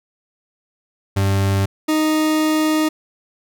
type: tone pair in turn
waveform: 40% pulse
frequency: 98 / 310.6 Hz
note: G2 / D#4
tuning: 0 / -3 cents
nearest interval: octave + minor sixth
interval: 1997 cents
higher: second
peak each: -14 dBFS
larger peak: neither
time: 1.16-1.66 / 1.88-2.89 s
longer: second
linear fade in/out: 10 ms
effects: none